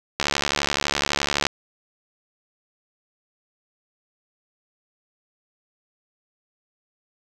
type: click train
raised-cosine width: 0.2 ms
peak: -3 dBFS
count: 92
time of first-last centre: 0.2-1.467 s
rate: 71.8 Hz
effects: none